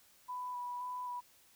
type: tone with vibrato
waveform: sine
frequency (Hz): 987.8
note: B5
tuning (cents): 0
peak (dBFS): -38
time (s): 0.28-1.21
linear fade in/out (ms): 20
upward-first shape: square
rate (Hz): 1.9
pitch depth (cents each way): 13
effects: white hiss -65 dBFS RMS until 1.55 s

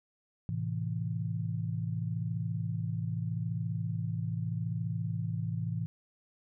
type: chord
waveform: sine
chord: A minor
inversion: none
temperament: equal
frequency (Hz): 110 / 130.81 / 164.81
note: A2 / C3 / E3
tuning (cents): 0 / 0 / 0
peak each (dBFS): -34 / -38 / -35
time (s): 0.49-5.86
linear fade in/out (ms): 0
effects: none

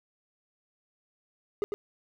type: tone with echo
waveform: triangle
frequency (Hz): 409.7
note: G#4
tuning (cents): -24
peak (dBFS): -23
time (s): 1.62-1.64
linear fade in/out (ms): 0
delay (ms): 100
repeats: 1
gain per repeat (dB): -5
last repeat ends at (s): 1.74
effects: none

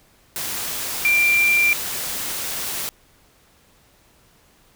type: tone in noise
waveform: sine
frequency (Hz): 2370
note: D7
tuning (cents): +15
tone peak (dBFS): -14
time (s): 1.05-1.73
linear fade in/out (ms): 0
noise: white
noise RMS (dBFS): -27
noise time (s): 0.36-2.89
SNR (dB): +10
effects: pink hiss -56 dBFS RMS until 4.75 s

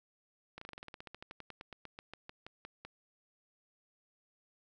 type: slowing click train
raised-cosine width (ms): 0.3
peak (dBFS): -30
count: 25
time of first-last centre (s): 0.58-2.85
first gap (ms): 34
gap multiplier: 1.08
effects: none

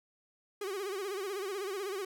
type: tone with vibrato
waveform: 45% pulse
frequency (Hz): 392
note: G4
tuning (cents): 0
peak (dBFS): -35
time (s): 0.61-2.05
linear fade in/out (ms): 5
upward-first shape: sine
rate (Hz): 16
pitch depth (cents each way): 110
effects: none

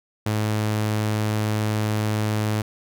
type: tone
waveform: sawtooth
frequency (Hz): 107.1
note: A2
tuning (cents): -46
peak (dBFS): -17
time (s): 0.26-2.62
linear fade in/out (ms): 5
effects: none

